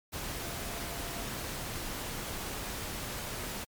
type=tone in noise; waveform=sine; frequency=685 Hz; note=F5; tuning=34 cents flat; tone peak=-47 dBFS; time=0.41-1.25 s; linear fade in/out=20 ms; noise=pink; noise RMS=-38 dBFS; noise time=0.12-3.65 s; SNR=-12 dB; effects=MP3 96 kbps